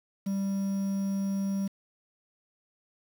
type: tone with quantisation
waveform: triangle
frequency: 196 Hz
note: G3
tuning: in tune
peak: -25 dBFS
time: 0.26-1.68 s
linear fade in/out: 10 ms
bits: 8
effects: none